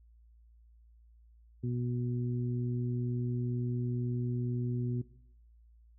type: harmonic tone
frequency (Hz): 122.1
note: B2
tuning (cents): -19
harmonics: 1 / 2 / 3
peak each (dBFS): -32 / -37 / -42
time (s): 1.63-5.02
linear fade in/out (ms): 10
effects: noise-tail reverb RT60 0.7 s tail -18 dB re dry + added 57 Hz sine -57 dBFS peak until 5.98 s